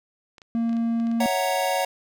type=clicks; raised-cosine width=0.2 ms; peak=-29 dBFS; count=9; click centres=0.382 / 0.418 / 0.694 / 0.73 / 0.768 / 1 / 1.07 / 1.115 / 1.226 s
type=tone; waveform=triangle; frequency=230.8 Hz; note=A#3; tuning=17 cents flat; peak=-19 dBFS; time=0.55-1.26 s; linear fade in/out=0 ms
type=chord; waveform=square; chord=F# dominant seventh; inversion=second; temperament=equal; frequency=554.4 / 659.3 / 740 / 932.3 Hz; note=C#5 / E5 / F#5 / A#5; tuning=0 / 0 / 0 / 0 cents; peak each=-27 / -31 / -26 / -30 dBFS; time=1.2-1.85 s; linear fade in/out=5 ms
effects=none